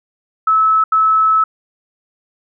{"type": "tone bursts at uneven times", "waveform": "sine", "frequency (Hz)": 1300, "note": "E6", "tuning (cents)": -24, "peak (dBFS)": -9, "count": 2, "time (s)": [[0.47, 0.84], [0.92, 1.44]], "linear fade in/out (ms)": 5, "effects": []}